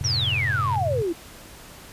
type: chord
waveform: sine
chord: F# diminished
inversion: none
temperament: just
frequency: 92.5 / 111 / 133.2 Hz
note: F#2 / A2 / C3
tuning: 0 / +16 / +31 cents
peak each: -29 dBFS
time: 0.01-1.02 s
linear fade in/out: 0 ms
type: exponential sweep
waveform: sine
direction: down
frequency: 5920 to 318.4 Hz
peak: -22 dBFS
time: 0.04-1.13 s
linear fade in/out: 10 ms
type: click train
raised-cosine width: 0.3 ms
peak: -22 dBFS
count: 74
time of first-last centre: 0.04-0.756 s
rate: 102 Hz
effects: pink hiss -44 dBFS RMS until 1.92 s + resampled to 32000 Hz